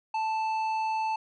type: tone with tanh clipping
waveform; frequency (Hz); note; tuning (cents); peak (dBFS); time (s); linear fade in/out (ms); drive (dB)
triangle; 880; A5; 0; -28; 0.14-1.16; 5; 13
effects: none